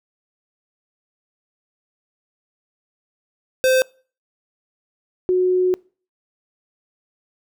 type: tone pair in turn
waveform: square / sine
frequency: 518 / 366.3 Hz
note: C5 / F#4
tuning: -17 / -17 cents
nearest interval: tritone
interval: 600 cents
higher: first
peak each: -14 dBFS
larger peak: neither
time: 3.64-3.82 / 5.29-5.74 s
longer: second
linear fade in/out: 0 ms
effects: noise-tail reverb RT60 0.4 s tail -25 dB re dry